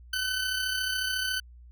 20% pulse tone with amplitude modulation, 1513 Hz, F#6, 38 cents sharp, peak -21 dBFS, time 0.13-1.4 s, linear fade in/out 5 ms, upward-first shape sine, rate 34 Hz, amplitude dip 40%, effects added 60 Hz sine -47 dBFS peak until 1.71 s

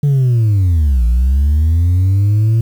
sine linear two-way sweep, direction down then up, 146.83 to 56.7 to 114.9 Hz, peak -6 dBFS, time 0.03-2.61 s, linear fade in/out 5 ms, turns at 1.05 s, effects tanh soft clip ceiling -8 dBFS + 7-bit

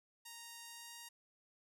5% pulse tone with pitch glide, 932.3 to 937.7 Hz, A#5 to A#5, 0 to +10 cents, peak -38 dBFS, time 0.25-1.09 s, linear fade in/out 10 ms, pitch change +10 cents, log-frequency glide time 0.64-0.94 s, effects none

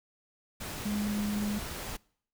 sine tone in noise, 207.7 Hz, G#3, in tune, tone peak -29 dBFS, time 0.85-1.59 s, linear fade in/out 10 ms, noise pink, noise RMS -39 dBFS, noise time 0.6-1.97 s, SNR +7 dB, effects noise-tail reverb RT60 0.6 s tail -25 dB re dry

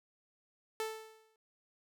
sawtooth tone with exponential decay, 440 Hz, A4, in tune, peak -29 dBFS, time 0.8-1.36 s, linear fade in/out 1 ms, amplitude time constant 120 ms, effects none

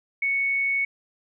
sine tone, 2217 Hz, C#7, in tune, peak -21 dBFS, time 0.22-0.85 s, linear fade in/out 5 ms, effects none

